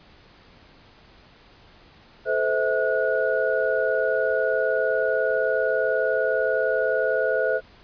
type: tone cluster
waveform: sine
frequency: 436.1 / 516 / 647 / 1454 Hz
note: A4 / C5 / E5 / F#6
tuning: -15 / -24 / -32 / -31 cents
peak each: -26 / -24 / -25 / -27 dBFS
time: 2.25-7.61 s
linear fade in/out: 50 ms
effects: pink hiss -52 dBFS RMS until 7.83 s + resampled to 11025 Hz